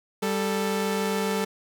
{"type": "tone pair together", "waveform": "sawtooth", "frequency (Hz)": [196.42, 440], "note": ["G3", "A4"], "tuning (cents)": [4, 0], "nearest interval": "octave + major second", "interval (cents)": 1396, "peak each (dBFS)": -23, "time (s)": [0.22, 1.45], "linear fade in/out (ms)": 10, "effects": []}